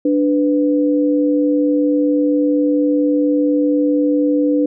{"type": "tone pair together", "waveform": "sine", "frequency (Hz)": [293.7, 498], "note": ["D4", "B4"], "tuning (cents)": [0, 14], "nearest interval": "major sixth", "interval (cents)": 914, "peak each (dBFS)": [-13, -18], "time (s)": [0.05, 4.66], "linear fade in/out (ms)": 5, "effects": []}